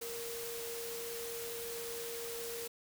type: tone in noise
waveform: sine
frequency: 466.2 Hz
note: A#4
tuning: in tune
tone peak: -42 dBFS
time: 0.01-2.68 s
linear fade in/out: 10 ms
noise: white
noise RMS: -44 dBFS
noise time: 0.01-2.68 s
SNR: -1 dB
effects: none